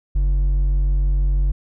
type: tone with hard clipping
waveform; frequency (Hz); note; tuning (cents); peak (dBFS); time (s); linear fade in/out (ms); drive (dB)
sine; 46.83; F#1; +22; -16; 0.15-1.52; 10; 4
effects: none